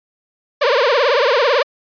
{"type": "tone with vibrato", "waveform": "sawtooth", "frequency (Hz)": 523.3, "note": "C5", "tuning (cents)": 0, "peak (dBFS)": -8, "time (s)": [0.61, 1.63], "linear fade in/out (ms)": 10, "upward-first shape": "triangle", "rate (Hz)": 18, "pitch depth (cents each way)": 270, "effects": ["resampled to 11025 Hz"]}